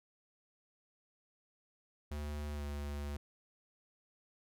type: tone with pitch glide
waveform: square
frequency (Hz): 74 to 72.35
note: D2 to D2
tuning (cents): +14 to -25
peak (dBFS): -39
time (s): 2.11-3.17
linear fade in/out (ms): 5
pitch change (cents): -39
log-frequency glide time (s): 2.53-2.63
effects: none